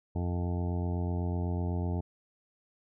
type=harmonic tone; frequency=88 Hz; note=F2; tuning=14 cents sharp; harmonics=1 / 2 / 3 / 4 / 5 / 7 / 8 / 9 / 10; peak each=-30 / -36 / -40 / -42 / -44 / -47 / -48 / -49 / -50 dBFS; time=0.15-2.01 s; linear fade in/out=10 ms; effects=none